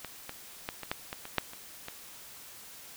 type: clicks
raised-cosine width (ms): 0.3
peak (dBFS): -22 / -22 / -17 / -22 / -14 / -20 / -25 / -9 / -29 / -22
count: 10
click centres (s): 0.047 / 0.294 / 0.689 / 0.833 / 0.915 / 1.129 / 1.254 / 1.383 / 1.534 / 1.884
effects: white hiss -49 dBFS RMS until 2.96 s